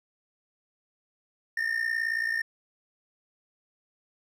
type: tone with amplitude modulation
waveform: triangle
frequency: 1818 Hz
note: A#6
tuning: 44 cents flat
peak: -21 dBFS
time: 1.57-2.42 s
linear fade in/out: 5 ms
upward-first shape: sine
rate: 58.6 Hz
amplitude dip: 75%
effects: none